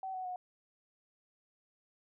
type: tone with pitch steps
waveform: sine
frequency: 762 / 745 / 728.4 Hz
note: G5 / F#5 / F#5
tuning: -49 / +12 / -27 cents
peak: -37 dBFS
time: 0.03-0.36 s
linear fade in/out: 2 ms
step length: 110 ms
effects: none